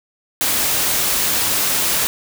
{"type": "noise", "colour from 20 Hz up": "white", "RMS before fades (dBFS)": -18, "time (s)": [0.41, 2.07], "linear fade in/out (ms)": 0, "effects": []}